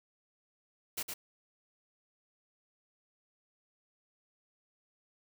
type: noise with echo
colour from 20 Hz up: white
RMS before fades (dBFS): -36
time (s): 0.97-1.03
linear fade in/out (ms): 10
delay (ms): 110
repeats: 1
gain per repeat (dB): -4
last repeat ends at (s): 1.14
effects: none